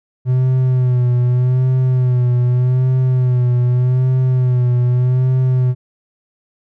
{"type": "tone with vibrato", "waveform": "triangle", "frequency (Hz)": 126, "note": "B2", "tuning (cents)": 35, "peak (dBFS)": -9, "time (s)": [0.25, 5.75], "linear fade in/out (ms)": 50, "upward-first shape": "sine", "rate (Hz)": 0.83, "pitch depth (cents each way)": 45, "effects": []}